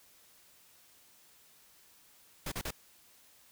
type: noise bursts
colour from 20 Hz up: pink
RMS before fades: -37 dBFS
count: 3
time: 2.46-2.708 s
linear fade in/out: 5 ms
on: 58 ms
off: 37 ms
effects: white hiss -62 dBFS RMS until 3.51 s